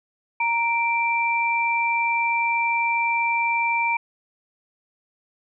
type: tone pair together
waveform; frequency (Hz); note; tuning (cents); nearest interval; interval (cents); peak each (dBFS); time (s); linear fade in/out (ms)
sine; 932.3 / 2349; A#5 / D7; 0 / 0; octave + major third; 1600; -22; 0.4-3.97; 5
effects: none